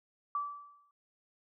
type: tone with exponential decay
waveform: sine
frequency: 1158 Hz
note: D6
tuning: 25 cents flat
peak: -29 dBFS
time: 0.35-0.91 s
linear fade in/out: 2 ms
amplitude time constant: 120 ms
effects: none